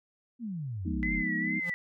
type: exponential sweep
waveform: sine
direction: down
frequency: 251.5 to 36.44 Hz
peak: -33 dBFS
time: 0.39-1.24 s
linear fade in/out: 50 ms
type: chord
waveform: sine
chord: F half-diminished seventh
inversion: none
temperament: equal with one note detuned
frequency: 174.61 / 207.7 / 241.3 / 311.1 Hz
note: F3 / Ab3 / Cb4 / Eb4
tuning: 0 / 0 / -40 / 0 cents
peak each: -36 dBFS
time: 0.85-1.6 s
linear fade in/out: 10 ms
type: tone with vibrato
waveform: sine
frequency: 2000 Hz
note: B6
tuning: 21 cents sharp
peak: -30 dBFS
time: 1.03-1.74 s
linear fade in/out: 0 ms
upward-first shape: triangle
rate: 2.3 Hz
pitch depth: 87 cents each way
type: tone with exponential growth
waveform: square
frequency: 174.61 Hz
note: F3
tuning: in tune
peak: -34 dBFS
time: 1.56-1.7 s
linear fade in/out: 5 ms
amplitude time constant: 29 ms
effects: none